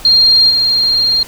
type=tone with level steps; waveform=sine; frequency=4207 Hz; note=C8; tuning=9 cents sharp; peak=-5 / -9 dBFS; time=0.05-1.23 s; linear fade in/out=2 ms; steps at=0.49 s; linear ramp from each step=20 ms; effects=pink hiss -33 dBFS RMS until 1.27 s